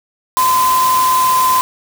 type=tone in noise; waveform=sine; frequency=1026 Hz; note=C6; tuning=34 cents flat; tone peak=-10 dBFS; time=0.37-1.61 s; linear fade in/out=0 ms; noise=white; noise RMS=-21 dBFS; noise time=0.37-1.61 s; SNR=+8 dB; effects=none

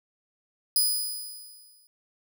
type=tone with exponential decay; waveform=10% pulse; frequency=4978 Hz; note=D#8; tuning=in tune; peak=-12 dBFS; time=0.76-1.87 s; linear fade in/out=1 ms; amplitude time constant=240 ms; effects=none

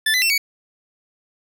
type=tone with pitch steps; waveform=25% pulse; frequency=1756 / 2009 / 2698 / 2248 Hz; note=A6 / B6 / E7 / C#7; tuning=-4 / +29 / +40 / +24 cents; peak=-12 dBFS; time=0.06-0.38 s; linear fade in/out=5 ms; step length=80 ms; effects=none

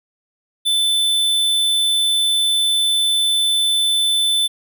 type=tone; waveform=square; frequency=3520 Hz; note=A7; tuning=in tune; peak=-15 dBFS; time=0.65-4.48 s; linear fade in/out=20 ms; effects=none

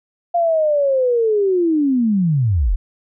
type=linear sweep; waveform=sine; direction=down; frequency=699 to 32.7 Hz; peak=-13 dBFS; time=0.34-2.76 s; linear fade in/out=10 ms; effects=none

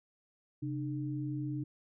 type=tone pair together; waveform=sine; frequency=133.6 / 301.4 Hz; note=C3 / D4; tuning=+36 / +45 cents; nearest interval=octave + major second; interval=1409 cents; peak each=-36 / -37 dBFS; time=0.62-1.64 s; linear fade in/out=10 ms; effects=none

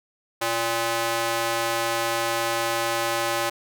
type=tone with high-pass filter; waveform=square; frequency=115.5 Hz; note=A#2; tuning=16 cents flat; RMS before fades=-25 dBFS; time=0.41-3.5 s; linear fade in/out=10 ms; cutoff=630 Hz; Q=0.88; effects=none

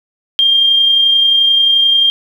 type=tone with amplitude modulation; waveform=sine; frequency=3200 Hz; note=G7; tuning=35 cents sharp; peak=-6 dBFS; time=0.39-2.1 s; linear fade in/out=0 ms; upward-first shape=sine; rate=31.4 Hz; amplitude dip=30%; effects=7-bit

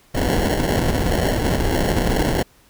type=noise with sample-and-hold; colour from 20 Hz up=pink; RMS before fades=-19 dBFS; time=0.14-2.43 s; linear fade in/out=10 ms; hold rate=1225 Hz; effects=pink hiss -54 dBFS RMS until 2.69 s

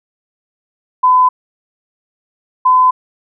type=tone pair in turn; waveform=sine; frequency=1010 / 1015.4 Hz; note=B5 / B5; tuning=+39 / +48 cents; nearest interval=unison; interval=9 cents; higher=second; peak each=-6 dBFS; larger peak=neither; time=1.03-1.29 / 2.65-2.91 s; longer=neither; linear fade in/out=10 ms; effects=none

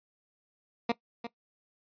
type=tone with echo; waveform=15% pulse; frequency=234.5 Hz; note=A#3; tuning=11 cents sharp; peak=-18 dBFS; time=0.89-0.92 s; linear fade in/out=5 ms; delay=350 ms; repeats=1; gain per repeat=-11 dB; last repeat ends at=1.27 s; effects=noise-tail reverb RT60 0.1 s tail -19 dB re dry + resampled to 11025 Hz

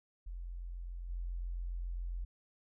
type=tone with level steps; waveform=sine; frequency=43.65 Hz; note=F1; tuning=in tune; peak=-40 / -36 dBFS; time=0.26-2.25 s; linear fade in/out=10 ms; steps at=1.09 s; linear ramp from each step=10 ms; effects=none

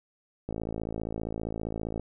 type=click train; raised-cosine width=2 ms; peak=-20 dBFS; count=84; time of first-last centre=0.49-1.996 s; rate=55.1 Hz; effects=none

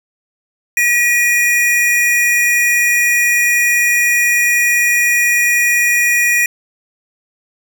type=tone pair together; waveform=square; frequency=1917 / 2447 Hz; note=A#6 / D#7; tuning=+48 / -29 cents; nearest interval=major third; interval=423 cents; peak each=-14 dBFS; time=0.77-6.46 s; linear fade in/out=2 ms; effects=none

